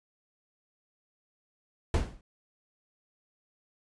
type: noise with exponential decay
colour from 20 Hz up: brown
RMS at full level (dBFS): -20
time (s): 1.94-2.21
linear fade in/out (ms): 2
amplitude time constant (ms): 58
effects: resampled to 22050 Hz